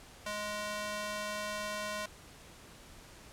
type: tone with high-pass filter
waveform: square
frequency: 208.9 Hz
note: G#3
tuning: 10 cents sharp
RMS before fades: -38 dBFS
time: 0.26-2.06 s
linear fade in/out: 5 ms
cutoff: 710 Hz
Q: 0.74
effects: pink hiss -54 dBFS RMS until 3.32 s + low-pass 11000 Hz 12 dB/octave